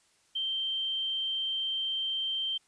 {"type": "tone", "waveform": "sine", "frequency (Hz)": 3136, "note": "G7", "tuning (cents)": 0, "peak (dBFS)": -29, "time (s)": [0.35, 2.58], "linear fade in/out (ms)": 10, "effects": ["white hiss -67 dBFS RMS until 2.67 s", "resampled to 22050 Hz"]}